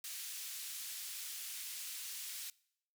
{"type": "band-pass noise", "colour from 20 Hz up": "white", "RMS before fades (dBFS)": -45, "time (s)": [0.04, 2.5], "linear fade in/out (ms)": 2, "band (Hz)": [2400, 15000], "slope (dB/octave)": 12, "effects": ["noise-tail reverb RT60 0.7 s tail -23 dB re dry"]}